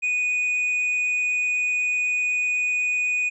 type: tone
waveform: triangle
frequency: 2477 Hz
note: D#7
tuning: 8 cents flat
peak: -19 dBFS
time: 0.02-3.3 s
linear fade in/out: 20 ms
effects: resampled to 22050 Hz